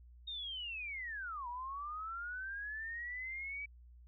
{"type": "linear two-way sweep", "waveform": "sine", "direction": "down then up", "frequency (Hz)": [3729, 948, 2302], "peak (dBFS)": -40, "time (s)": [0.27, 3.66], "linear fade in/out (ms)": 10, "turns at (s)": 1.48, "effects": ["added 60 Hz sine -55 dBFS peak until 4.07 s"]}